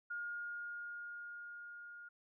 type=tone with level ramp; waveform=sine; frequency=1423 Hz; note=F6; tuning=32 cents sharp; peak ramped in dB=-39 to -50 dBFS; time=0.1-2.09 s; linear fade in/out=10 ms; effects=none